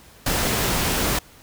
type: noise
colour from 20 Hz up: pink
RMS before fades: -22 dBFS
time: 0.26-1.19 s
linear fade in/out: 5 ms
effects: pink hiss -49 dBFS RMS until 1.42 s